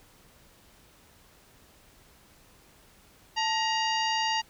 harmonic tone with a mistuned harmonic, 942 Hz, A#5, 18 cents sharp, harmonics 1 / 2 / 3 / 4 / 5 / 6 / 7, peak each -28 / -33 / -31 / -43 / -34 / -42 / -43 dBFS, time 3.36-4.42 s, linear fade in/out 20 ms, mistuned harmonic 1, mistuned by -110 cents, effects pink hiss -58 dBFS RMS until 4.49 s

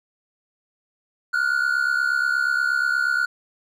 triangle tone pair together, 1411.6 / 1480 Hz, F6 / F#6, +18 / 0 cents, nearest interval minor second, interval 82 cents, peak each -20 dBFS, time 1.33-3.26 s, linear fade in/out 10 ms, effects none

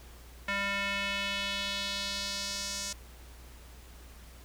square tone with band-pass filter sweep, 199.1 Hz, G3, 27 cents sharp, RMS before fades -34 dBFS, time 0.48-2.93 s, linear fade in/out 5 ms, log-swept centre 2000 to 6300 Hz, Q 2, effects added 60 Hz sine -49 dBFS peak until 4.44 s + pink hiss -55 dBFS RMS until 4.44 s

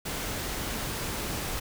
pink noise, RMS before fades -33 dBFS, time 0.05-1.6 s, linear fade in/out 10 ms, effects none

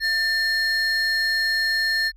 triangle tone pair together, 1788 / 4259 Hz, A6 / C8, +27 / +30 cents, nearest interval octave + minor third, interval 1503 cents, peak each -18 / -22 dBFS, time 0-2.12 s, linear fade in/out 50 ms, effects tanh soft clip ceiling -14 dBFS + added 43 Hz sine -46 dBFS peak until 2.16 s

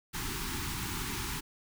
pink band-stop noise, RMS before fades -36 dBFS, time 0.13-1.41 s, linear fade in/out 20 ms, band 410 to 820 Hz, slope 96 dB/octave, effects none

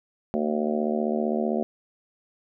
harmonic tone, 75.5 Hz, D2, 48 cents sharp, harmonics 3 / 4 / 5 / 6 / 7 / 8 / 9 / 10, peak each -26 / -37 / -29 / -37 / -32 / -33 / -32 / -41 dBFS, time 0.34-1.63 s, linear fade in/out 0 ms, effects none

